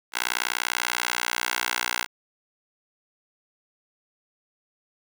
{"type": "tone with high-pass filter", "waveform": "10% pulse", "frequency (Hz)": 60.3, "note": "B1", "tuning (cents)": -41, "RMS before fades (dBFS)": -28, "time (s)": [0.12, 2.07], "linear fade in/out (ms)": 50, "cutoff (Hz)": 1400, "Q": 0.95, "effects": []}